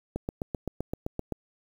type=click train; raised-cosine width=2 ms; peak=-17 dBFS; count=10; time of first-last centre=0.16-1.323 s; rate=7.74 Hz; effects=8-bit